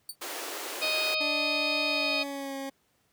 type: tone with exponential decay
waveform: 15% pulse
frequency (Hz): 4550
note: C#8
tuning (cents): +44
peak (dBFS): -25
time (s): 0.09-0.16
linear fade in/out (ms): 5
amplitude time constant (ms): 15
type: high-pass noise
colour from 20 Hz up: pink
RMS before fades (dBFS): -37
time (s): 0.21-1.15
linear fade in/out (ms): 10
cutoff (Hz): 310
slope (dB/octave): 48
type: harmonic tone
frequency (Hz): 624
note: D#5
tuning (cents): +5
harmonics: 1 / 2 / 4 / 5 / 6 / 7 / 8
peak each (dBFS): -34 / -40 / -29 / -41 / -34 / -35 / -36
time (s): 0.81-2.24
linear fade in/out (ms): 20
type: tone with pitch glide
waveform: 20% pulse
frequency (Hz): 293.4 to 272.2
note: D4 to C#4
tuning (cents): -2 to -31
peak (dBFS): -29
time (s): 1.2-2.7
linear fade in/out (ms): 10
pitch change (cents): -129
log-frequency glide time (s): 1.85-2.56
effects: pink hiss -70 dBFS RMS until 3.12 s + high-pass 80 Hz 12 dB/octave